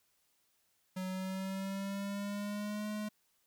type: tone with pitch glide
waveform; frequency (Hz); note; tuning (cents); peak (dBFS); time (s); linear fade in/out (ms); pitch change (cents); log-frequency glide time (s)
square; 186 to 211.2; F#3 to G#3; +9 to +29; -37; 0.96-3.09; 10; +220; 1.07-2.88
effects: white hiss -75 dBFS RMS until 3.46 s